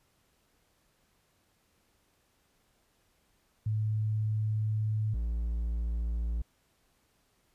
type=tone pair in turn; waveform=sine / triangle; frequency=107.9 / 57.16 Hz; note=A2 / A#1; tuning=-33 / -33 cents; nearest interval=major seventh; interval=1100 cents; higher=first; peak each=-27 dBFS; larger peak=neither; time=3.66-5.14 / 5.14-6.42 s; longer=first; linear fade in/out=5 ms; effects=pink hiss -71 dBFS RMS until 7.54 s + resampled to 32000 Hz